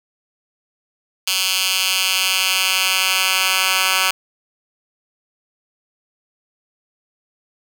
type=tone with high-pass filter sweep; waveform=10% pulse; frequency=188.3 Hz; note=F#3; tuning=31 cents sharp; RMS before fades=-18 dBFS; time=1.27-4.11 s; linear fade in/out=5 ms; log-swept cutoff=3300 to 1800 Hz; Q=1.4; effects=none